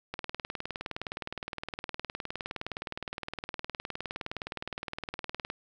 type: click train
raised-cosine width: 0.3 ms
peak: -19 dBFS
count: 105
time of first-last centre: 0.14-5.501 s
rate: 19.4 Hz
effects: none